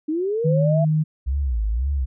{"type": "linear sweep", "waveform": "sine", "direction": "up", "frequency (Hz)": [296.3, 680], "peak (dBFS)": -20, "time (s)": [0.08, 0.85], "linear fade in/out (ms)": 10}
{"type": "tone", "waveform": "sine", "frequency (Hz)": 155, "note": "D#3", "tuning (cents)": -6, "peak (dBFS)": -16, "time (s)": [0.44, 1.04], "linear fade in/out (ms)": 20}
{"type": "tone with vibrato", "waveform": "sine", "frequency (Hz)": 61.1, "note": "B1", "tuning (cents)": -18, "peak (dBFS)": -19, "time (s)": [1.26, 2.06], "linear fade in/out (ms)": 20, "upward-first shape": "sine", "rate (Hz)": 1.9, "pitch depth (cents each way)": 270}
{"effects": []}